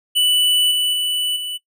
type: tone with level steps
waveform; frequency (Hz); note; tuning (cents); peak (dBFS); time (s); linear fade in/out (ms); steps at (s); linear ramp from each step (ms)
square; 2973; F#7; +8; -14 / -17 / -19 / -25; 0.15-1.58; 20; 0.71 / 0.93 / 1.36; 5
effects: noise-tail reverb RT60 0.1 s tail -20 dB re dry

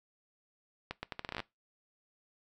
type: accelerating click train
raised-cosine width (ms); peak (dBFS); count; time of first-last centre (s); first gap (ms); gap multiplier
0.3; -21; 12; 0.91-1.402; 120; 0.77
effects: noise-tail reverb RT60 0.2 s tail -20 dB re dry

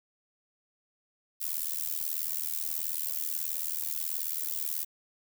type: noise with amplitude modulation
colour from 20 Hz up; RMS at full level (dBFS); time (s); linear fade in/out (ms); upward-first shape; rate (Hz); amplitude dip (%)
violet; -29; 1.4-4.85; 20; sine; 78.5; 100
effects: none

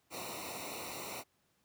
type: noise with comb filter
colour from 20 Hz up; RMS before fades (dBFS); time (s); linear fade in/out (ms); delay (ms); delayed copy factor
pink; -43; 0.1-1.24; 50; 0.61; -0.9
effects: pink hiss -75 dBFS RMS until 1.64 s + high-pass 80 Hz 12 dB/octave

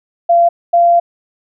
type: tone pair in turn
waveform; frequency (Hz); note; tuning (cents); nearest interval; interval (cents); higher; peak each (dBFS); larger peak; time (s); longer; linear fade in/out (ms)
sine; 686 / 689; F5 / F5; -31 / -24; unison; 7; second; -6; neither; 0.29-0.49 / 0.73-1; second; 10
effects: none

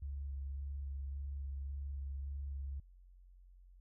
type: tone with vibrato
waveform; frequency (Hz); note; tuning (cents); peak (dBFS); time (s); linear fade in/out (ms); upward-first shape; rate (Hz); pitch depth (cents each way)
sine; 69.3; C#2; 0; -39; 0.02-2.8; 5; square; 1.8; 14
effects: added 45 Hz sine -57 dBFS peak until 3.8 s

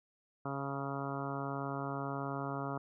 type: harmonic tone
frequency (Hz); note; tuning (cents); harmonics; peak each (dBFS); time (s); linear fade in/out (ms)
138.59; C#3; 0; 1 / 2 / 3 / 4 / 5 / 6 / 7 / 8 / 9 / 10; -41 / -42 / -45 / -47 / -44 / -49 / -46 / -48 / -45 / -49; 0.45-2.78; 5
effects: none

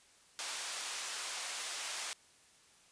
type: band-pass noise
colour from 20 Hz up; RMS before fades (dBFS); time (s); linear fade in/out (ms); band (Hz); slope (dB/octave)
white; -41; 0.39-2.13; 0; 670 to 8100; 12
effects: white hiss -64 dBFS RMS until 2.91 s + resampled to 22050 Hz

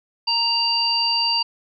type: harmonic tone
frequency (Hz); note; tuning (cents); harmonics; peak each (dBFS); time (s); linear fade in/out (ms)
932.3; A#5; 0; 1 / 3 / 5; -25 / -25 / -19; 0.27-1.43; 10
effects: none

